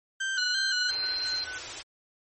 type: tone with vibrato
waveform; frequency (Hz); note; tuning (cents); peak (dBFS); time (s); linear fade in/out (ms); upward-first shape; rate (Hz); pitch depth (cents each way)
35% pulse; 1520; F#6; +46; -26; 0.2-0.91; 10; square; 2.9; 51
type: tone with tremolo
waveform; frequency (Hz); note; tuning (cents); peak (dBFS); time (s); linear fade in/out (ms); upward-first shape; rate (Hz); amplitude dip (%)
sine; 1500; F#6; +23; -35; 0.36-1.6; 20; square; 4.5; 60
type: tone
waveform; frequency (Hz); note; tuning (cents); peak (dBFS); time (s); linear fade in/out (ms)
sine; 4141; C8; -19; -28; 0.38-1.44; 0
type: band-stop noise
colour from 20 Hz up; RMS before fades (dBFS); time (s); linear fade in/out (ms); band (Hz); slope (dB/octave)
white; -37; 0.88-1.83; 20; 130 to 280; 48
effects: MP3 32 kbps